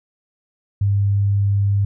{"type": "tone", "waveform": "sine", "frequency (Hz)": 100.3, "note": "G2", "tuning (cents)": 40, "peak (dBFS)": -14, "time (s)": [0.81, 1.85], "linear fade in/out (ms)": 5, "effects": []}